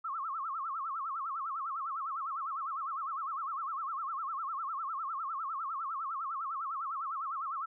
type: tone with vibrato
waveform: sine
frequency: 1200 Hz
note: D6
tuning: 37 cents sharp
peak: -34 dBFS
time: 0.04-7.66 s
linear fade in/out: 10 ms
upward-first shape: sine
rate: 9.9 Hz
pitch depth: 210 cents each way
effects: none